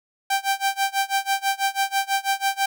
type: tone with tremolo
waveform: sawtooth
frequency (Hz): 784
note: G5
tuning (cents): 0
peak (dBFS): -14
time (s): 0.3-2.66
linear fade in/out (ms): 5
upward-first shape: sine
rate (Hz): 6.1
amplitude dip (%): 95
effects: none